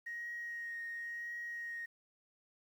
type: tone with vibrato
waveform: sine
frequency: 1876 Hz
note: A#6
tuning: 11 cents sharp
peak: -39 dBFS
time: 0.06-1.86 s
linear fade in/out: 10 ms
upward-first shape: triangle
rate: 0.95 Hz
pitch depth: 16 cents each way
effects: tanh soft clip ceiling -36 dBFS + 11-bit